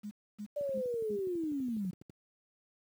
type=tone bursts; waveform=sine; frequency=208.3 Hz; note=G#3; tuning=5 cents sharp; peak=-38 dBFS; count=4; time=0.03-1.172 s; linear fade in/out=20 ms; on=83 ms; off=270 ms
type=linear sweep; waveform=sine; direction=down; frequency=590 to 172.5 Hz; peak=-32 dBFS; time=0.56-1.91 s; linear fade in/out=10 ms
type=click train; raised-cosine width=3 ms; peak=-37 dBFS; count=19; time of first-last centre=0.61-2.098 s; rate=12.1 Hz
effects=high-pass 100 Hz 12 dB/octave + 10-bit